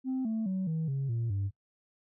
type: tone with pitch steps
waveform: sine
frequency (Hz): 260.6 / 221.7 / 188.58 / 160.42 / 136.46 / 116.08 / 98.75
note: C4 / A3 / F#3 / E3 / C#3 / A#2 / G2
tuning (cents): -7 / +13 / +33 / -47 / -27 / -7 / +13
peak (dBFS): -27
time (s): 0.04-1.51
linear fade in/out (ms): 50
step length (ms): 210
effects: noise-tail reverb RT60 0.1 s tail -19 dB re dry + tanh soft clip ceiling -27 dBFS